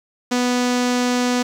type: tone with low-pass filter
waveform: sawtooth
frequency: 246.9 Hz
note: B3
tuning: in tune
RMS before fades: -19 dBFS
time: 0.31-1.43 s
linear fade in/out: 10 ms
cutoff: 6600 Hz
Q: 1.7
effects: 7-bit